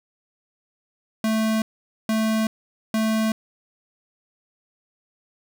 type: tone bursts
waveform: square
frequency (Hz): 220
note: A3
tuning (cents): 0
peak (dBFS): -20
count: 3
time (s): 1.24-3.32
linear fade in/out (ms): 2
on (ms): 380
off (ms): 470
effects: none